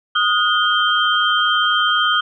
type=tone cluster; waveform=sine; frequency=1245 / 1443 / 3148 Hz; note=D#6 / F#6 / G7; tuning=+1 / -44 / +7 cents; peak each=-18 dBFS; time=0.15-2.21 s; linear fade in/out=10 ms; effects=none